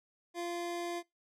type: tone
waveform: 25% pulse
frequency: 346 Hz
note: F4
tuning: 16 cents flat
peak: -32 dBFS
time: 0.34-1.03 s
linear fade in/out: 50 ms
effects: noise-tail reverb RT60 0.2 s tail -23 dB re dry + low-pass 11000 Hz 12 dB/octave